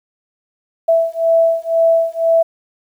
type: beating tone pair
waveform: sine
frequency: 659.3 / 661.3 Hz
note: E5 / E5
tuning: 0 / +5 cents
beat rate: 2 Hz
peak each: -14 dBFS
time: 0.88-2.43 s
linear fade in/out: 10 ms
effects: 8-bit